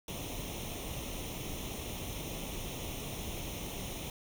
pink noise with comb filter, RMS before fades -40 dBFS, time 0.08-4.1 s, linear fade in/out 2 ms, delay 0.32 ms, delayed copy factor +0.75, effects none

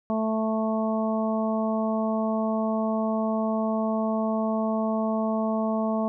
harmonic tone, 220 Hz, A3, in tune, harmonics 1 / 2 / 3 / 4 / 5, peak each -25 / -34 / -28 / -35 / -35 dBFS, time 0.1-6.08 s, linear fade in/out 0 ms, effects none

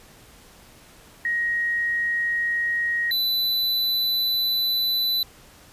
sine / square tone pair in turn, 1884 / 3992 Hz, A#6 / B7, +18 / +18 cents, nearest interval octave + minor second, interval 1300 cents, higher second, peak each -21 dBFS, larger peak neither, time 1.25-3.11 / 3.11-5.23 s, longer second, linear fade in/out 2 ms, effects pink hiss -50 dBFS RMS until 5.72 s + resampled to 32000 Hz

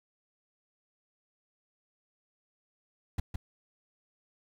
brown noise with echo, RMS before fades -29 dBFS, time 3.18-3.2 s, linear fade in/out 5 ms, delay 160 ms, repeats 1, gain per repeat -4 dB, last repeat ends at 3.36 s, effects none

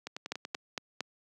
two click trains, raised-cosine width 0.2 ms, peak -21 / -16 dBFS, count 6 / 4, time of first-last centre 0.07-0.546 / 0.32-1.006 s, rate 10.5 / 4.37 Hz, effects high-pass 200 Hz 12 dB/octave

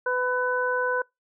harmonic tone, 500 Hz, B4, 21 cents sharp, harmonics 1 / 2 / 3, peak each -26 / -29 / -26 dBFS, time 0.06-1.02 s, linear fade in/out 5 ms, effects noise-tail reverb RT60 0.2 s tail -26 dB re dry

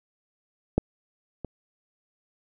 clicks, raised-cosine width 2 ms, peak -7 / -20 dBFS, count 2, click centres 0.78 / 1.447 s, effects none

